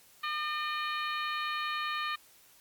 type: harmonic tone with a mistuned harmonic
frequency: 605 Hz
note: D#5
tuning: 49 cents flat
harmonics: 2 / 3 / 4 / 5 / 6 / 7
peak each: -34 / -38 / -40 / -42 / -44 / -45 dBFS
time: 0.23-2.16 s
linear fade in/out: 10 ms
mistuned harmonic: 6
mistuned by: +56 cents
effects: white hiss -60 dBFS RMS until 2.6 s + Opus 48 kbps